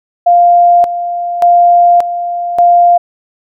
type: tone with tremolo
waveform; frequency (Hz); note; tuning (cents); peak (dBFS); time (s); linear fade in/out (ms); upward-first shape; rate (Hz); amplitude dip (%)
sine; 698.5; F5; 0; -3; 0.26-2.98; 10; square; 0.86; 70
effects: none